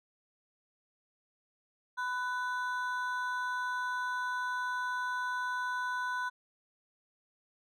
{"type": "ring-modulated tone", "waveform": "triangle", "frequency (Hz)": 1244.5, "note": "D#6", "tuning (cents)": 0, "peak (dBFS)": -27, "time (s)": [1.97, 6.3], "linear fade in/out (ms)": 20, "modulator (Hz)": 245, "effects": []}